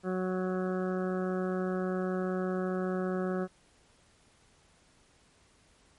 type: harmonic tone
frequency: 185 Hz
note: F#3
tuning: in tune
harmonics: 1 / 2 / 3 / 4 / 6 / 7 / 8 / 9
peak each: -32 / -33 / -38 / -43 / -47 / -44 / -47 / -49 dBFS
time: 0.03-3.48 s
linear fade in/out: 50 ms
effects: pink hiss -64 dBFS RMS until 5.98 s + MP3 48 kbps